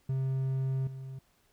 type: tone with level steps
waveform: triangle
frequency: 132.8 Hz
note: C3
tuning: 26 cents sharp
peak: -26 / -37 dBFS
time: 0.09-1.19 s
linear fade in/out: 5 ms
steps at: 0.87 s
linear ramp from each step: 2 ms
effects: pink hiss -69 dBFS RMS until 1.52 s